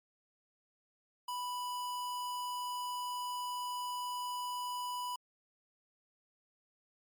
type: tone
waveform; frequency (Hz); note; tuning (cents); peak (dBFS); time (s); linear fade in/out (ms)
square; 987.8; B5; 0; -37; 1.28-5.16; 5
effects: MP3 96 kbps